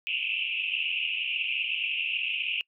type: band-pass noise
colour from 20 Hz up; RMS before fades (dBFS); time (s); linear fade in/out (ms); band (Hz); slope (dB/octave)
pink; -30; 0.07-2.61; 0; 2500 to 2900; 96
effects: noise-tail reverb RT60 0.1 s tail -25 dB re dry